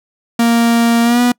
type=tone with pitch glide; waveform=45% pulse; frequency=233.1 to 244 Hz; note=A#3 to B3; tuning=0 to -21 cents; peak=-9 dBFS; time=0.39-1.32 s; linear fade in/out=5 ms; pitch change=+79 cents; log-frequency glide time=1.03-1.21 s; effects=noise-tail reverb RT60 0.1 s tail -26 dB re dry